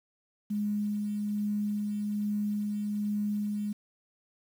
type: tone with tremolo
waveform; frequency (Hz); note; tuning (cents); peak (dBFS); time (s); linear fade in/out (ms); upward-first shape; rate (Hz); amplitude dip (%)
sine; 207.7; G#3; 0; -27; 0.5-3.73; 10; sine; 1.2; 25
effects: 9-bit